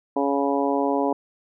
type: harmonic tone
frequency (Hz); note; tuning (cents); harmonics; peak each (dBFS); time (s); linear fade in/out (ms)
140; C#3; +18; 2 / 3 / 4 / 5 / 6 / 7; -24 / -26 / -27 / -28 / -29 / -29; 0.16-1.13; 5
effects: none